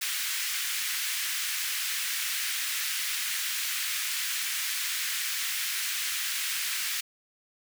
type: high-pass noise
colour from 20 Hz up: pink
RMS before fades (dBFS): -31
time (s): 0.01-7.01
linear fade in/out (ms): 10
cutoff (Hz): 1700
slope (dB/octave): 24
effects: none